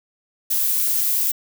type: noise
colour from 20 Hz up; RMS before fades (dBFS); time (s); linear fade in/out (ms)
violet; -20; 0.5-1.32; 10
effects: none